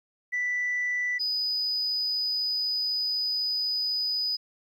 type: tone pair in turn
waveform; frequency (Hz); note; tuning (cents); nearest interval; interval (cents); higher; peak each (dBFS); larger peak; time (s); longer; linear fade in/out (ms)
sine; 1975.5 / 4978; B6 / D#8; 0 / 0; octave + major third; 1600; second; -24 / -24; neither; 0.32-1.19 / 1.19-4.37; second; 20
effects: tanh soft clip ceiling -22 dBFS + 11-bit